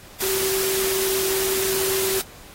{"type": "tone in noise", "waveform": "sine", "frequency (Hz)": 383.9, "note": "G4", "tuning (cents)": -36, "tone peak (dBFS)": -23, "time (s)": [0.22, 2.2], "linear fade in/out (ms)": 10, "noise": "white", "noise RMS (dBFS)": -25, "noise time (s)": [0.2, 2.22], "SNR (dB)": -1, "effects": ["pink hiss -45 dBFS RMS until 2.54 s", "AAC 48 kbps"]}